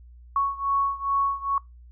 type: beating tone pair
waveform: sine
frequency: 1108.7 / 1111.1 Hz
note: C#6 / C#6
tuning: 0 / +4 cents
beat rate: 2.4 Hz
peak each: -24 / -26 dBFS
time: 0.36-1.58 s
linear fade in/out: 2 ms
effects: noise-tail reverb RT60 0.2 s tail -24 dB re dry + added 60 Hz sine -45 dBFS peak until 1.91 s